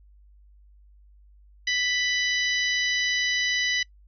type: harmonic tone with a mistuned harmonic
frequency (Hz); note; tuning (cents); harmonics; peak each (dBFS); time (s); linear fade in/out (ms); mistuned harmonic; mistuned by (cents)
987.8; B5; 0; 2 / 3 / 4 / 5 / 6; -25 / -29 / -31 / -33 / -35; 1.67-3.83; 5; 3; +16
effects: noise-tail reverb RT60 0.1 s tail -25 dB re dry + added 50 Hz sine -51 dBFS peak until 4.07 s